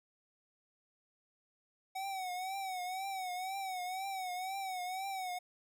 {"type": "tone with vibrato", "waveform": "square", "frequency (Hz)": 752, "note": "F#5", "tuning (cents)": 28, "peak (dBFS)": -38, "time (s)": [1.95, 5.39], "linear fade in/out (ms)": 10, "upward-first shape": "triangle", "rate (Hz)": 2, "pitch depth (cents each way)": 90, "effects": []}